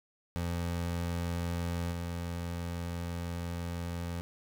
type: tone with level steps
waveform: 25% pulse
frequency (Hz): 86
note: F2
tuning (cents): -26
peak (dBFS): -28 / -31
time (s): 0.36-4.21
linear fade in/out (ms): 0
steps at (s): 1.91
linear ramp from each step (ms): 20
effects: none